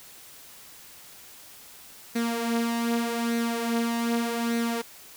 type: tone with flanger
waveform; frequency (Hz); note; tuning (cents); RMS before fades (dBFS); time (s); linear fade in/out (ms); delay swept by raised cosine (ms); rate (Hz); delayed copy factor
sawtooth; 233; A#3; -1; -27; 2.15-4.82; 10; 0.48 to 5.38; 0.83; +0.55
effects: white hiss -48 dBFS RMS until 5.16 s